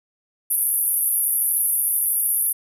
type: band-pass noise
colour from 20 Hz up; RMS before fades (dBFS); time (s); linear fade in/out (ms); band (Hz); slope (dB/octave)
pink; -21; 0.5-2.53; 10; 10000 to 13000; 96
effects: none